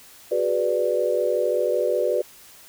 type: chord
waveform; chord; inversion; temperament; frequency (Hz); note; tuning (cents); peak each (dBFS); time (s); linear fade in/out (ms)
sine; G# half-diminished seventh; third; equal; 370 / 415.3 / 493.9 / 587.3; F#4 / G#4 / B4 / D5; 0 / 0 / 0 / 0; -26 / -28 / -23 / -24; 0.31-2.22; 10
effects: white hiss -48 dBFS RMS until 2.68 s